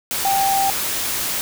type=tone in noise; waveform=sine; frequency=784 Hz; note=G5; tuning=in tune; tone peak=-16 dBFS; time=0.25-0.7 s; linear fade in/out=0 ms; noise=white; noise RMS=-23 dBFS; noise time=0.11-1.41 s; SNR=+4 dB; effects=none